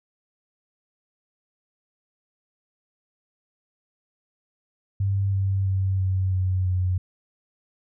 sine tone with pitch steps, 98.4 / 96.99 / 95.6 / 94.23 / 92.88 / 91.55 Hz, G2 / G2 / G2 / F#2 / F#2 / F#2, +7 / -18 / -43 / +32 / +7 / -18 cents, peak -20 dBFS, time 5-6.98 s, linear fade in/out 5 ms, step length 330 ms, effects none

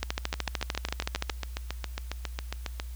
two click trains, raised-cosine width 0.2 ms, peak -11 / -15 dBFS, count 18 / 19, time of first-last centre 0.03-1.299 / 0.34-2.799 s, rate 13.4 / 7.32 Hz, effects added 60 Hz sine -36 dBFS peak until 2.95 s + white hiss -55 dBFS RMS until 2.95 s

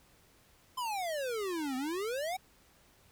square exponential two-way sweep, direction down then up, 1046.5 to 251 to 776 Hz, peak -34 dBFS, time 0.77-2.37 s, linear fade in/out 10 ms, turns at 1.76 s, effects pink hiss -64 dBFS RMS until 3.11 s

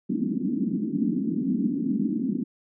pink band-pass noise, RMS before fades -26 dBFS, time 0.09-2.44 s, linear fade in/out 10 ms, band 190 to 300 Hz, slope 48 dB/octave, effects none

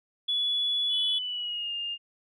sine tone, 3414 Hz, G#7, 47 cents sharp, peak -24 dBFS, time 0.28-1.19 s, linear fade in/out 10 ms
sine tone with pitch glide, 3002 to 2817 Hz, F#7 to F7, +24 to +14 cents, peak -30 dBFS, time 0.89-1.98 s, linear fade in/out 50 ms, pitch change -110 cents, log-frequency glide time 1.2-1.73 s
effects tanh soft clip ceiling -17 dBFS

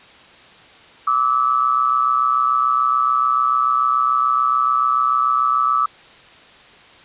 sine tone pair together, 1165.1 / 1292 Hz, D6 / E6, -14 / -35 cents, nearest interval major second, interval 179 cents, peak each -17 dBFS, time 1.07-5.86 s, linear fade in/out 5 ms, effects white hiss -45 dBFS RMS until 7.04 s + resampled to 8000 Hz

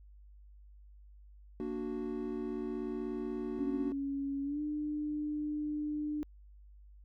triangle chord, Bb augmented, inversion none, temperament equal, 233.1 / 293.7 / 370 Hz, Bb3 / D4 / F#4, 0 / 0 / 0 cents, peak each -38 / -38 / -37 dBFS, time 1.6-3.92 s, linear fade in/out 0 ms
sine tone with pitch glide, 277.7 to 299.4 Hz, C#4 to D4, +3 to +33 cents, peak -33 dBFS, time 3.59-6.23 s, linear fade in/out 0 ms, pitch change +130 cents, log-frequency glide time 4.43-4.61 s
effects added 50 Hz sine -53 dBFS peak until 7.04 s

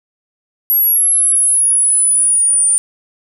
sine exponential sweep, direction down, 11590 to 9200 Hz, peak -9 dBFS, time 0.7-2.78 s, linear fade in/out 0 ms, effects none

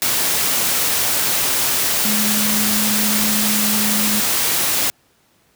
sine tone in noise, 211.7 Hz, G#3, 33 cents sharp, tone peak -21 dBFS, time 2.05-4.2 s, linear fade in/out 0 ms, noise white, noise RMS -18 dBFS, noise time 0.02-4.9 s, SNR -6 dB, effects pink hiss -58 dBFS RMS until 5.55 s + high-pass 80 Hz 12 dB/octave

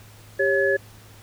sine tone cluster, 395.8 / 549 / 1703 Hz, G4 / C#5 / G#6, +17 / -17 / +43 cents, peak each -22 dBFS, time 0.39-0.77 s, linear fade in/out 10 ms, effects added 106 Hz sine -47 dBFS peak until 1.22 s + pink hiss -50 dBFS RMS until 1.22 s

